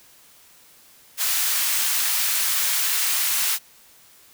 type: high-pass noise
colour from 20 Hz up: white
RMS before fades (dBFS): -22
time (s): 1.17-3.59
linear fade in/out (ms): 50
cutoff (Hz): 1200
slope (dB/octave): 12
effects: white hiss -52 dBFS RMS until 4.33 s